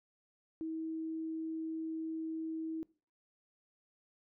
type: tone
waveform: sine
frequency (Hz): 321.2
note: E4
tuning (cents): -45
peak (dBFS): -36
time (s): 0.61-2.83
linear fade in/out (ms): 0
effects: noise-tail reverb RT60 0.4 s tail -22 dB re dry